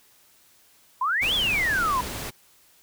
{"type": "exponential two-way sweep", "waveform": "sine", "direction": "up then down", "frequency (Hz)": [968, 3520, 968], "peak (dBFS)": -21, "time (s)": [1.01, 2.01], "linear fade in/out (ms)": 5, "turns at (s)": 1.34}
{"type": "noise", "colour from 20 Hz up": "pink", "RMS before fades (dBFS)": -33, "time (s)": [1.21, 2.31], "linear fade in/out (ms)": 20}
{"effects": ["white hiss -58 dBFS RMS until 2.82 s"]}